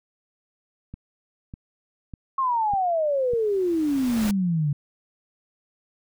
click train, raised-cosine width 5 ms, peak -24 dBFS, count 5, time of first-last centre 0.94-3.335 s, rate 1.67 Hz
sine exponential sweep, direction down, 1093 to 140.5 Hz, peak -20 dBFS, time 2.38-4.73 s, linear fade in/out 5 ms
pink noise with exponential growth, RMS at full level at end -30 dBFS, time 3.06-4.31 s, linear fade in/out 2 ms, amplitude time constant 270 ms
effects none

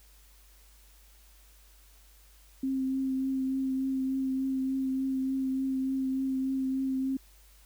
sine tone with vibrato, 264.9 Hz, C4, 22 cents sharp, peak -27 dBFS, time 2.63-7.17 s, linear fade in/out 5 ms, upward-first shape triangle, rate 3.4 Hz, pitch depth 18 cents each way, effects added 50 Hz sine -56 dBFS peak until 7.65 s + white hiss -61 dBFS RMS until 7.65 s

